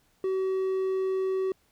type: tone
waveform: triangle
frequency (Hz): 379.4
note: F#4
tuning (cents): +43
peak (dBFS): -23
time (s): 0.24-1.52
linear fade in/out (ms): 2
effects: pink hiss -67 dBFS RMS until 1.71 s